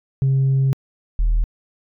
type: tone pair in turn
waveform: sine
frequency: 134.7 / 40.05 Hz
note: C#3 / E1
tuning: -49 / -49 cents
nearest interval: octave + major sixth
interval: 2100 cents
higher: first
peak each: -12 dBFS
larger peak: neither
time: 0.22-0.73 / 1.19-1.44 s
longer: first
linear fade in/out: 0 ms
effects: tanh soft clip ceiling -12 dBFS